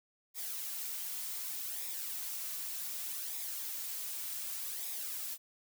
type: noise with flanger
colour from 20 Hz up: blue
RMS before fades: -40 dBFS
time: 0.34-5.38 s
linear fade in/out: 50 ms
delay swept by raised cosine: 0.67 to 3.87 ms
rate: 0.66 Hz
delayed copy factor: -0.5
effects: none